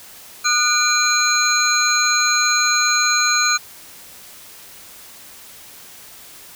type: tone cluster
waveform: sine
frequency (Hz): 1222 / 1465 / 2393 / 4100 / 6640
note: D#6 / F#6 / D7 / C8 / G#8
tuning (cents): -32 / -18 / +32 / -36 / -1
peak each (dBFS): -21 / -20 / -23 / -20 / -20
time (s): 0.44-3.58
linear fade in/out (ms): 20
effects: white hiss -41 dBFS RMS until 6.55 s